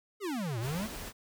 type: exponential two-way sweep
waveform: square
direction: down then up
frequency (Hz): 440 to 108.6 to 242.6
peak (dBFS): -33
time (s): 0.2-0.89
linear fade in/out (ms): 50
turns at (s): 0.59
type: noise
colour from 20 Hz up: pink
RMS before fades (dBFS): -42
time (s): 0.6-1.13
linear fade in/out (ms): 50
effects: none